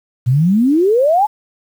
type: exponential sweep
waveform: sine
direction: up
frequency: 116.54 to 880 Hz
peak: -9 dBFS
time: 0.26-1.27 s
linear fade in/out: 20 ms
effects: 7-bit